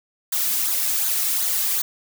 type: noise with flanger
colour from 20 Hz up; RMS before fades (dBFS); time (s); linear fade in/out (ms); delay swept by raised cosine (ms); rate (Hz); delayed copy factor
blue; -22; 0.32-1.82; 5; 0.36 to 2.16; 2.7; -0.6
effects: none